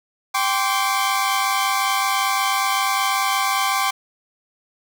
sawtooth chord, G suspended fourth, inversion none, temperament equal with one note detuned, 784 / 1046.5 / 1151.8 Hz, G5 / C6 / D6, 0 / 0 / -34 cents, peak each -19 dBFS, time 0.34-3.91 s, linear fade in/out 10 ms, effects none

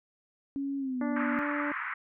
sine tone with pitch glide, 277.2 to 242.7 Hz, C#4 to B3, 0 to -30 cents, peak -30 dBFS, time 0.56-1.39 s, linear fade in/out 0 ms, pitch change -230 cents, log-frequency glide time 0.78-1.04 s
harmonic tone, 291.7 Hz, D4, 12 cents flat, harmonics 1 / 2 / 3 / 4 / 5 / 6 / 7, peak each -32 / -38 / -42 / -44 / -46 / -48 / -49 dBFS, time 1.01-1.72 s, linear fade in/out 2 ms
pink band-pass noise, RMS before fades -35 dBFS, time 1.16-1.94 s, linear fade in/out 5 ms, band 1100 to 2100 Hz, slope 48 dB/octave
effects none

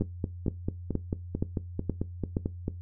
two click trains, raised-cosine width 3 ms, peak -16 / -14 dBFS, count 13 / 6, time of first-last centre 0.02-2.681 / 0.01-2.368 s, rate 4.51 / 2.12 Hz, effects noise-tail reverb RT60 0.2 s tail -18 dB re dry + added 88 Hz sine -38 dBFS peak until 2.81 s

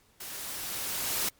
white noise with level ramp, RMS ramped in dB -41 to -29 dBFS, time 0.2-1.29 s, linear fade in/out 5 ms, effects pink hiss -64 dBFS RMS until 1.39 s + MP3 96 kbps

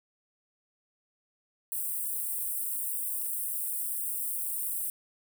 white high-pass noise, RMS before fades -33 dBFS, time 1.72-4.9 s, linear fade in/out 0 ms, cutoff 8200 Hz, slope 96 dB/octave, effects none

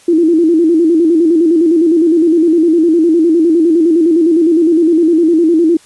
sine tone with vibrato, 329.6 Hz, E4, in tune, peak -6 dBFS, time 0.08-5.77 s, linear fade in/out 5 ms, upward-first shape square, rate 9.8 Hz, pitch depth 77 cents each way, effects white hiss -44 dBFS RMS until 5.85 s + resampled to 24000 Hz

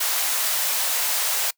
white high-pass noise, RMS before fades -23 dBFS, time 0-1.51 s, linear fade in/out 10 ms, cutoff 540 Hz, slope 24 dB/octave, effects noise-tail reverb RT60 0.1 s tail -23 dB re dry

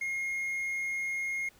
triangle tone, 2144 Hz, C7, 42 cents sharp, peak -29 dBFS, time 0.01-1.49 s, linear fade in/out 5 ms, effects pink hiss -61 dBFS RMS until 1.59 s

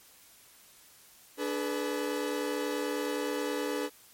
40% pulse chord, G# diminished, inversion second, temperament equal with one note detuned, 293.7 / 424.5 / 493.9 Hz, D4 / G#4 / B4, 0 / +38 / 0 cents, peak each -34 dBFS, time 1.37-3.9 s, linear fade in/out 50 ms, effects white hiss -57 dBFS RMS until 4.13 s + MP3 64 kbps

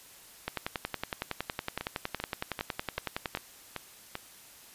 two click trains, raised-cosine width 0.3 ms, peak -15 / -18 dBFS, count 32 / 7, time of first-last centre 0.48-3.35 / 1.81-4.154 s, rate 10.8 / 2.56 Hz, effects white hiss -53 dBFS RMS until 4.74 s + resampled to 32000 Hz

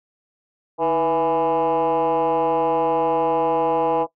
sine tone with frequency modulation, 659.3 Hz, E5, in tune, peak -15 dBFS, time 0.78-4.07 s, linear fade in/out 50 ms, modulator 170 Hz, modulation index 1.7, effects noise-tail reverb RT60 0.1 s tail -18 dB re dry + tanh soft clip ceiling -14 dBFS

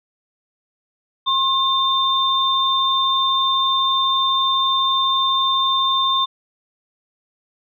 sine tone pair together, 1068 / 3592 Hz, C6 / A7, +35 / +35 cents, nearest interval octave + major sixth, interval 2100 cents, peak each -18 dBFS, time 1.26-6.26 s, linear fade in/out 20 ms, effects none

